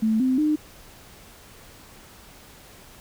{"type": "tone with pitch steps", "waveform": "sine", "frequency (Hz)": [220, 258.6, 304], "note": ["A3", "C4", "D#4"], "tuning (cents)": [0, -20, -40], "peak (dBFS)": -18, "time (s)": [0.02, 0.56], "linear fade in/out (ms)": 10, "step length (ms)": 180, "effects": ["pink hiss -48 dBFS RMS until 3 s"]}